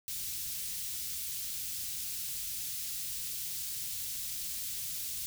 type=band-stop noise; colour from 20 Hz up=white; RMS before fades=-38 dBFS; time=0.08-5.26 s; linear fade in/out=0 ms; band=130 to 3600 Hz; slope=12 dB/octave; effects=none